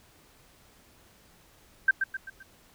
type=tone with echo; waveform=sine; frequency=1568 Hz; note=G6; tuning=in tune; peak=-16 dBFS; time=1.88-1.91 s; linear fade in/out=5 ms; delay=130 ms; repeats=4; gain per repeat=-7 dB; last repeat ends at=2.43 s; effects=pink hiss -59 dBFS RMS until 2.74 s